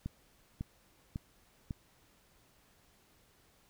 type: click train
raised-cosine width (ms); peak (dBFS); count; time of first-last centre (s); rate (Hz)
5; -25; 4; 0.06-1.708; 1.82
effects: pink hiss -67 dBFS RMS until 3.69 s